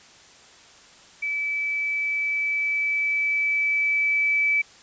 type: tone with level ramp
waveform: sine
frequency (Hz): 2305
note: D7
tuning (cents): -33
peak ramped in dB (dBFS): -24 to -18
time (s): 1.22-4.62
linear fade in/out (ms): 10
effects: white hiss -50 dBFS RMS until 4.82 s + resampled to 16000 Hz